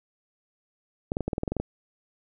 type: clicks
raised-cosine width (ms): 2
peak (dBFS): -14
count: 11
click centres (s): 1.119 / 1.169 / 1.207 / 1.28 / 1.332 / 1.381 / 1.434 / 1.478 / 1.52 / 1.567 / 1.6
effects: none